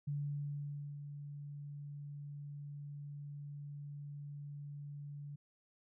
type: tone with ADSR envelope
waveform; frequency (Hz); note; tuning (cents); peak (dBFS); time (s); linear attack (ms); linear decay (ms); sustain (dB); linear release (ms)
sine; 144.4; D3; -29; -35; 0.07-5.36; 10; 900; -9; 9
effects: none